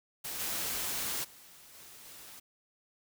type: noise with level steps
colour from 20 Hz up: white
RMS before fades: -39 / -35 / -55 / -52 / -50 dBFS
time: 0.24-2.4 s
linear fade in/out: 10 ms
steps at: 0.39 / 1.23 / 1.73 / 2.04 s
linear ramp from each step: 20 ms
effects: none